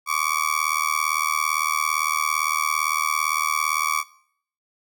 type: tone with amplitude modulation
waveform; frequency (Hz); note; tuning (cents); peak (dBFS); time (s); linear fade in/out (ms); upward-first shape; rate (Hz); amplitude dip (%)
30% pulse; 1138; C#6; +45; -14; 0.06-4.04; 50; sine; 77.7; 100
effects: noise-tail reverb RT60 0.6 s tail -19 dB re dry